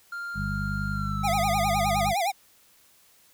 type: tone with pitch glide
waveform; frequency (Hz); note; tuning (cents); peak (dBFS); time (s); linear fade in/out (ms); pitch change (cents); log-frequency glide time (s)
triangle; 1396.9 to 1230.2; F6 to D#6; 0 to -20; -30; 0.12-2.09; 5; -220; 0.92-1.48
type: harmonic tone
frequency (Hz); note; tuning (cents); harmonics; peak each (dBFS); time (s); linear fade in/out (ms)
50.3; G1; +45; 1 / 2 / 3 / 4; -33 / -33 / -33 / -33; 0.34-2.15; 50
type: tone with vibrato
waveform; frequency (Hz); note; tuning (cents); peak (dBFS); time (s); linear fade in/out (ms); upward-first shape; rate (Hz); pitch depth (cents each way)
square; 740; F#5; 0; -24; 1.23-2.32; 20; sine; 9.7; 180
effects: white hiss -59 dBFS RMS until 3.33 s